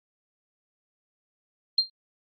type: tone with exponential decay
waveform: sine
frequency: 4186 Hz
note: C8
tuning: in tune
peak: -14 dBFS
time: 1.78-1.9 s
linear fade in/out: 5 ms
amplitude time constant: 24 ms
effects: Opus 48 kbps